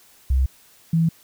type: tone pair in turn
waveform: sine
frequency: 65.41 / 164.42 Hz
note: C2 / E3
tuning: 0 / -4 cents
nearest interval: octave + major third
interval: 1596 cents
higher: second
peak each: -15 dBFS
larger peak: neither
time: 0.3-0.46 / 0.93-1.09 s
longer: neither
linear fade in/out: 5 ms
effects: white hiss -53 dBFS RMS until 1.23 s